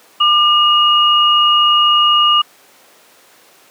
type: tone pair together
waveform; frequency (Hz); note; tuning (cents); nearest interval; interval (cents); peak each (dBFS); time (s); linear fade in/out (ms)
sine; 1200 / 2872; D6 / F7; +37 / +48; octave + minor third; 1511; -11; 0.2-2.42; 10
effects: pink hiss -46 dBFS RMS until 3.7 s + high-pass 400 Hz 12 dB/octave